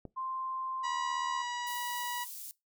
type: click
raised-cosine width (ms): 2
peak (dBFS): -29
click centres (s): 0.053
type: tone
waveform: sine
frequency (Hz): 1046.5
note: C6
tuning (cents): 0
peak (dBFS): -34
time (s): 0.16-1.43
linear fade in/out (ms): 20
type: harmonic tone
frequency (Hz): 970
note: B5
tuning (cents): -31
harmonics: 1 / 2 / 3 / 4 / 5 / 6 / 7 / 8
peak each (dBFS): -36 / -42 / -46 / -48 / -50 / -52 / -53 / -54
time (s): 0.83-2.25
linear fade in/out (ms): 20
type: high-pass noise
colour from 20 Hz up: white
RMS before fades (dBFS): -44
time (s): 1.67-2.51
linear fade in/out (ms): 0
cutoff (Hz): 6600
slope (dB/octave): 12
effects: noise-tail reverb RT60 0.2 s tail -21 dB re dry